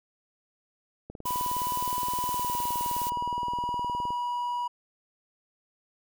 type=click train; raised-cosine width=2 ms; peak=-27 dBFS; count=59; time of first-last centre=1.1-4.105 s; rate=19.3 Hz
type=tone with pitch glide; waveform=triangle; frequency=987.8 to 970.3 Hz; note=B5 to B5; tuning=0 to -31 cents; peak=-26 dBFS; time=1.25-4.68 s; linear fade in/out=10 ms; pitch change=-31 cents; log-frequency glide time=2.33-2.64 s
type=noise; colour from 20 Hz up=blue; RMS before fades=-36 dBFS; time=1.25-3.1 s; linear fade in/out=10 ms
effects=none